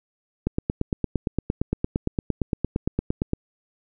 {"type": "click train", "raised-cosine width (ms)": 3, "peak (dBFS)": -9, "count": 26, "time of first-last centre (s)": [0.47, 3.334], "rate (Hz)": 8.73, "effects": []}